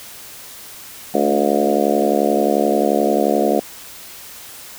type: harmonic tone with a mistuned harmonic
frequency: 71.4 Hz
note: D2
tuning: 48 cents flat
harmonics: 3 / 4 / 5 / 6 / 7 / 8 / 9 / 10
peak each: -22 / -22 / -22 / -22 / -22 / -22 / -22 / -22 dBFS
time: 1.14-3.6 s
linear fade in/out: 5 ms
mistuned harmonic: 4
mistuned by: +17 cents
effects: white hiss -37 dBFS RMS until 4.78 s